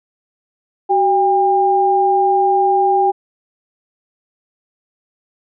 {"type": "tone pair together", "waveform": "sine", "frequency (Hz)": [378.2, 801.4], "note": ["F#4", "G5"], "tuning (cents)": [38, 38], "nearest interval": "octave + minor second", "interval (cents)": 1300, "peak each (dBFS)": [-16, -12], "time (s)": [0.89, 3.12], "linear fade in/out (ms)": 20, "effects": []}